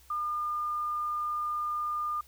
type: tone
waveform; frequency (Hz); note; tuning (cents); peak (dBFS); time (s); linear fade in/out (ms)
sine; 1208; D6; +48; -29; 0.1-2.21; 5
effects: added 64 Hz sine -58 dBFS peak until 2.27 s + white hiss -60 dBFS RMS until 2.27 s